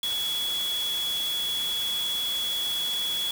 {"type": "tone in noise", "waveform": "sine", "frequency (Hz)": 3370, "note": "G#7", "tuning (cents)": 25, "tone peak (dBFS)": -26, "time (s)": [0.03, 3.31], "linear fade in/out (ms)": 2, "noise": "white", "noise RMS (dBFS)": -36, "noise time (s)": [0.03, 3.31], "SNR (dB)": 7, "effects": []}